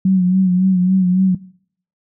sine tone with vibrato, 185 Hz, F#3, in tune, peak -10 dBFS, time 0.05-1.35 s, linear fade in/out 5 ms, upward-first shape sine, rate 3.6 Hz, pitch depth 51 cents each way, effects noise-tail reverb RT60 0.6 s tail -21 dB re dry

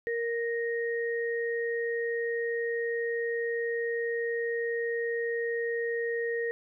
sine tone pair together, 466.2 / 1864.7 Hz, A#4 / A#6, 0 / 0 cents, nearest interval 2 octaves, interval 2400 cents, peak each -29 / -34 dBFS, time 0.07-6.51 s, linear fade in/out 0 ms, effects none

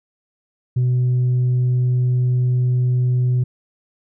sine tone, 125.1 Hz, B2, 23 cents sharp, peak -12 dBFS, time 0.76-3.44 s, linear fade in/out 10 ms, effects tanh soft clip ceiling -13 dBFS

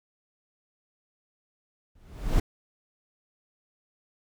brown noise with exponential growth, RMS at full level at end -19 dBFS, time 1.95-2.4 s, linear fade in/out 5 ms, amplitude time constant 97 ms, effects none

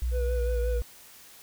sine tone with pitch glide, 60.6 to 56.87 Hz, B1 to A#1, -32 to -42 cents, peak -25 dBFS, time 0.02-0.82 s, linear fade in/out 0 ms, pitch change -110 cents, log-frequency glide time 0.29-0.59 s
triangle tone with vibrato, 490.2 Hz, B4, 13 cents flat, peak -28 dBFS, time 0.11-0.82 s, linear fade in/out 50 ms, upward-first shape sine, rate 5.6 Hz, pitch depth 30 cents each way
effects white hiss -51 dBFS RMS until 1.42 s

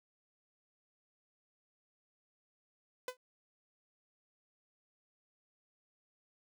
sawtooth tone with exponential decay, 504 Hz, B4, 35 cents sharp, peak -30 dBFS, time 3.08-3.17 s, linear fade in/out 2 ms, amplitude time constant 18 ms, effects none

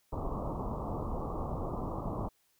pink low-pass noise, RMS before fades -36 dBFS, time 0.12-2.29 s, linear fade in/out 10 ms, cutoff 1200 Hz, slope 96 dB/octave, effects white hiss -72 dBFS RMS until 2.59 s

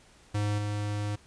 square tone with level steps, 103.83 Hz, G#2, in tune, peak -27 / -30 dBFS, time 0.34-1.16 s, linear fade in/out 10 ms, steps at 0.58 s, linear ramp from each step 5 ms, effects pink hiss -58 dBFS RMS until 1.26 s + resampled to 22050 Hz

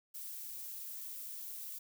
violet noise, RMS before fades -45 dBFS, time 0.14-1.79 s, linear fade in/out 10 ms, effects none

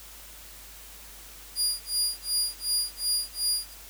25% pulse tone with tremolo, 4839 Hz, D#8, 49 cents flat, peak -18 dBFS, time 1.55-3.75 s, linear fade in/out 50 ms, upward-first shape sine, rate 2.7 Hz, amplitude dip 100%, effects added 50 Hz sine -51 dBFS peak until 3.89 s + white hiss -47 dBFS RMS until 3.89 s

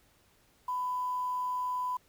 sine tone with quantisation, 999 Hz, B5, 20 cents sharp, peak -30 dBFS, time 0.68-1.97 s, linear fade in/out 5 ms, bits 9, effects pink hiss -66 dBFS RMS until 2.08 s

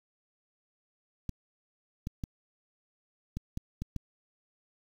clicks, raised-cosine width 5 ms, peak -22 dBFS, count 7, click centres 1.293 / 2.071 / 2.238 / 3.37 / 3.574 / 3.82 / 3.963 s, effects 8-bit

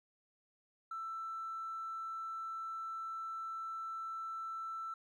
triangle tone, 1329 Hz, E6, 14 cents sharp, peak -36 dBFS, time 0.91-4.94 s, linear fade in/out 5 ms, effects tanh soft clip ceiling -37 dBFS

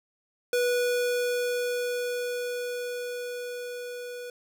square tone with level ramp, 489.3 Hz, B4, 16 cents flat, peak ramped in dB -23 to -37 dBFS, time 0.53-4.3 s, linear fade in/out 2 ms, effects none

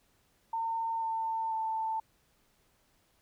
sine tone with pitch steps, 908 / 897.6 / 887.3 Hz, A#5 / A5 / A5, -46 / +34 / +14 cents, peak -30 dBFS, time 0.53-2 s, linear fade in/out 5 ms, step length 490 ms, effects pink hiss -70 dBFS RMS until 3.21 s

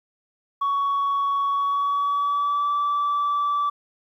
sine tone with pitch glide, 1119 to 1159.1 Hz, C#6 to D6, +16 to -23 cents, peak -18 dBFS, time 0.61-3.7 s, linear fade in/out 10 ms, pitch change +61 cents, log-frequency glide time 1.49-2.71 s, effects tanh soft clip ceiling -18 dBFS + 10-bit

